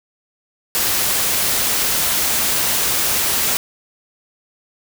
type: noise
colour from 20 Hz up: white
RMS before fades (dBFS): -18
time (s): 0.75-3.57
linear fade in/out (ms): 0
effects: none